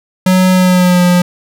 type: tone with pitch glide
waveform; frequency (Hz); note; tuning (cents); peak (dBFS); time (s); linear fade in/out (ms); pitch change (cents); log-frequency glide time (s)
square; 185 to 177.98; F#3 to F3; 0 to +33; -7; 0.26-1.22; 5; -67; 0.52-1.03
effects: none